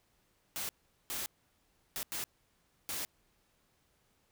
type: noise bursts at uneven times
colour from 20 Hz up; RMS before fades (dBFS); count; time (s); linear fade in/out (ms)
white; -38; 5; 0.56-0.69 / 1.1-1.26 / 1.96-2.03 / 2.12-2.24 / 2.89-3.05; 0
effects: pink hiss -73 dBFS RMS until 4.31 s